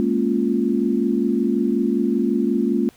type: chord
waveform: sine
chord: Bb minor seventh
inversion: third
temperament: equal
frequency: 207.7 / 233.1 / 277.2 / 349.2 Hz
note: Ab3 / Bb3 / Db4 / F4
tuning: 0 / 0 / 0 / 0 cents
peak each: -23 / -21 / -23 / -23 dBFS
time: 0-2.89 s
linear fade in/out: 0 ms
effects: pink hiss -53 dBFS RMS until 2.96 s